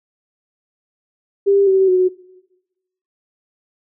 sine tone with pitch steps, 397.7 / 382.6 / 368.1 Hz, G4 / G4 / F#4, +25 / -42 / -9 cents, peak -10 dBFS, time 1.46-2.09 s, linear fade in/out 20 ms, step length 210 ms, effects noise-tail reverb RT60 1.0 s tail -19 dB re dry

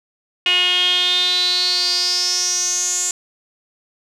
sawtooth tone with band-pass filter sweep, 360 Hz, F#4, 47 cents flat, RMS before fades -18 dBFS, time 0.46-3.11 s, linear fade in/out 2 ms, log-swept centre 2800 to 7200 Hz, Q 9, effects none

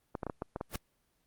clicks, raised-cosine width 1 ms, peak -21 dBFS, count 7, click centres 0.152 / 0.232 / 0.267 / 0.298 / 0.421 / 0.561 / 0.611 s
pink noise with exponential growth, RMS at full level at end -30 dBFS, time 0.69-0.76 s, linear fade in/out 5 ms, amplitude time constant 15 ms
effects pink hiss -75 dBFS RMS until 1.26 s + Opus 24 kbps

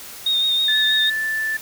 sine tone with vibrato, 3692 Hz, A#7, 17 cents flat, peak -16 dBFS, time 0.26-1.1 s, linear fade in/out 5 ms, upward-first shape sine, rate 6.2 Hz, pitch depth 28 cents each way
sine tone with pitch glide, 1742 to 1758.2 Hz, A6 to A6, -18 to -2 cents, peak -20 dBFS, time 0.68-1.57 s, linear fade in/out 5 ms, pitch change +16 cents, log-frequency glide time 0.83-1.25 s
effects white hiss -37 dBFS RMS until 1.61 s

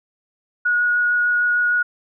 sine tone with vibrato, 1452 Hz, F#6, 33 cents flat, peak -15 dBFS, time 0.65-1.83 s, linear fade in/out 10 ms, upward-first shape triangle, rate 6.6 Hz, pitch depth 9 cents each way, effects none

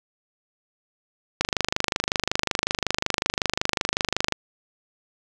click train, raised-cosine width 0.2 ms, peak -3 dBFS, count 75, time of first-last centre 1.41-4.323 s, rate 25.4 Hz, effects none

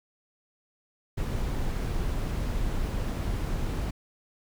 brown noise, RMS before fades -29 dBFS, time 1.17-3.91 s, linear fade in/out 10 ms, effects none

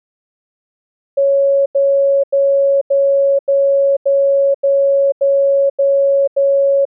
sine tone bursts, 554.4 Hz, C#5, in tune, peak -9 dBFS, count 10, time 1.17-6.853 s, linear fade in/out 10 ms, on 490 ms, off 87 ms, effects none

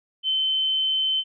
sine tone, 3073 Hz, G7, 35 cents flat, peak -20 dBFS, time 0.23-1.24 s, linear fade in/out 50 ms, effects none

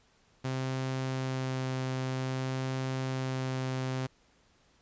sawtooth tone with vibrato, 130.81 Hz, C3, in tune, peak -27 dBFS, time 0.44-4.07 s, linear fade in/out 10 ms, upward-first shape sine, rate 0.52 Hz, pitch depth 8 cents each way, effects pink hiss -66 dBFS RMS until 4.81 s + resampled to 16000 Hz

